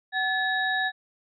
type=tone cluster; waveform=sine; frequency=751 / 1723 / 3803 Hz; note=F#5 / A6 / A#7; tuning=+26 / -37 / +34 cents; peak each=-29 / -25 / -32 dBFS; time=0.12-0.92 s; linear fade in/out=50 ms; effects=none